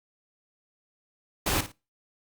pink noise with echo, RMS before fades -26 dBFS, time 1.46-1.61 s, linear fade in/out 5 ms, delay 55 ms, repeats 2, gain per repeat -12 dB, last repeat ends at 1.72 s, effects noise-tail reverb RT60 0.3 s tail -24 dB re dry + Opus 48 kbps

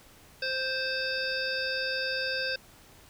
harmonic tone, 523.3 Hz, C5, in tune, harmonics 1 / 3 / 5 / 7 / 9 / 10, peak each -35 / -32 / -37 / -40 / -36 / -39 dBFS, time 0.42-2.56 s, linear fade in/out 5 ms, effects pink hiss -55 dBFS RMS until 3.09 s

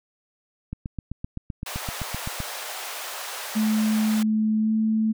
click train, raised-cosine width 5 ms, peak -18 dBFS, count 14, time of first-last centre 0.73-2.403 s, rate 7.77 Hz
pink high-pass noise, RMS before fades -34 dBFS, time 1.66-4.23 s, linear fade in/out 5 ms, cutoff 590 Hz, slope 24 dB/octave
sine tone with pitch glide, 216.7 to 219.2 Hz, A3 to A3, -26 to -6 cents, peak -19 dBFS, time 3.55-5.13 s, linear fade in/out 20 ms, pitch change +20 cents, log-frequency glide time 4.6-4.71 s
effects none

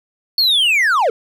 triangle linear sweep, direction down, 4461 to 415.3 Hz, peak -10 dBFS, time 0.38-1.1 s, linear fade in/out 2 ms, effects none

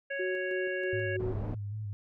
harmonic tone, 554.4 Hz, C#5, in tune, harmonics 1 / 3 / 4 / 5, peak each -36 / -35 / -45 / -44 dBFS, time 0.1-1.17 s, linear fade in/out 10 ms
sine tone with tremolo, 370.9 Hz, F#4, 4 cents sharp, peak -31 dBFS, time 0.19-1.32 s, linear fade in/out 10 ms, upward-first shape square, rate 3.1 Hz, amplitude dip 35%
sine tone with vibrato, 104.4 Hz, G#2, 10 cents sharp, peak -34 dBFS, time 0.93-1.93 s, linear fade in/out 0 ms, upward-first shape square, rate 3.8 Hz, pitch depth 44 cents each way
pink low-pass noise, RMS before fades -37 dBFS, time 1.19-1.55 s, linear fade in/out 10 ms, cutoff 590 Hz, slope 12 dB/octave
effects none

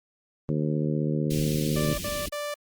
harmonic tone, 75.8 Hz, D#2, 45 cents flat, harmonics 2 / 3 / 4 / 5 / 6 / 7, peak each -26 / -30 / -32 / -34 / -36 / -37 dBFS, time 0.49-1.93 s, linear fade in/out 0 ms
pink band-stop noise, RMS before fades -34 dBFS, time 1.3-2.29 s, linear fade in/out 10 ms, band 350 to 2600 Hz, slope 24 dB/octave
sawtooth tone bursts, 587.3 Hz, D5, in tune, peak -26 dBFS, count 3, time 1.76-2.542 s, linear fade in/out 5 ms, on 220 ms, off 61 ms
effects Opus 32 kbps

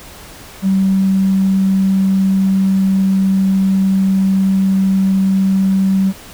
triangle tone, 192.2 Hz, G3, 34 cents flat, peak -6 dBFS, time 0.62-6.13 s, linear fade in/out 50 ms, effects tanh soft clip ceiling -8 dBFS + pink hiss -36 dBFS RMS until 6.33 s

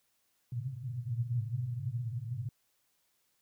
white band-pass noise, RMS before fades -36 dBFS, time 0.52-2.49 s, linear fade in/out 2 ms, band 110 to 130 Hz, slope 96 dB/octave, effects white hiss -75 dBFS RMS until 3.41 s

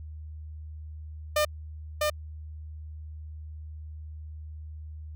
sawtooth tone with echo, 603 Hz, D5, 46 cents sharp, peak -18 dBFS, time 1.36-1.45 s, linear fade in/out 5 ms, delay 650 ms, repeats 1, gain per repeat -2 dB, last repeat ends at 2.1 s, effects added 77 Hz sine -38 dBFS peak until 5.15 s

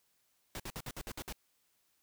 pink noise bursts, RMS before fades -42 dBFS, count 8, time 0.55-1.325 s, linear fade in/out 0 ms, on 47 ms, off 57 ms, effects white hiss -75 dBFS RMS until 2.02 s

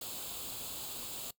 white noise with comb filter, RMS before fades -42 dBFS, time 0.01-1.31 s, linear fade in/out 5 ms, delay 0.26 ms, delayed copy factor +0.7, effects noise-tail reverb RT60 0.1 s tail -20 dB re dry

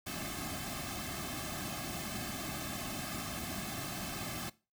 pink noise with comb filter, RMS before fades -40 dBFS, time 0.06-4.5 s, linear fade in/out 10 ms, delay 2.1 ms, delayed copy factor -1, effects noise-tail reverb RT60 0.3 s tail -20 dB re dry

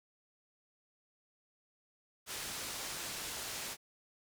white low-pass noise, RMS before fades -42 dBFS, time 2.26-3.77 s, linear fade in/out 50 ms, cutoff 8800 Hz, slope 12 dB/octave, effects none

